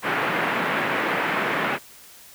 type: band-pass noise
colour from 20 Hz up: white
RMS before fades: -24 dBFS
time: 0.02-1.79 s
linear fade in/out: 50 ms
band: 150 to 2200 Hz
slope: 24 dB/octave
effects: white hiss -47 dBFS RMS until 2.34 s